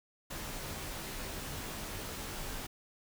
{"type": "noise with comb filter", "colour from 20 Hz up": "pink", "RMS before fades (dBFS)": -41, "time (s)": [0.3, 2.67], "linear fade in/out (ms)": 10, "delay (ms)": 17, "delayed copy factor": -0.55, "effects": []}